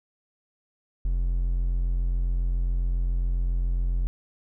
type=tone; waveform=triangle; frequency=43.65 Hz; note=F1; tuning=in tune; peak=-20 dBFS; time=1.05-4.07 s; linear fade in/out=0 ms; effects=none